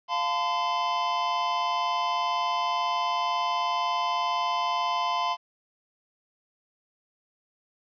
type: chord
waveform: square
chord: F major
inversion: none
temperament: equal with one note detuned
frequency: 698.5 / 880 / 1022 Hz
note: F5 / A5 / C6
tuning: 0 / 0 / -41 cents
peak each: -32 / -33 / -27 dBFS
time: 0.08-5.37 s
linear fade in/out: 50 ms
effects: resampled to 11025 Hz + 10-bit